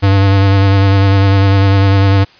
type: tone with vibrato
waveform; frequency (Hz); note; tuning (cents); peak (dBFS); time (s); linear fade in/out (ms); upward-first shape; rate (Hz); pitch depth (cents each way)
square; 98; G2; 0; -7; 0.02-2.25; 20; sine; 10; 25
effects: white hiss -43 dBFS RMS until 2.39 s + resampled to 11025 Hz